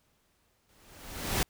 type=noise with exponential growth; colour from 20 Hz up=pink; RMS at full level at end=-26 dBFS; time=0.69-1.43 s; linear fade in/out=1 ms; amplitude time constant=160 ms; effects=pink hiss -71 dBFS RMS until 1.49 s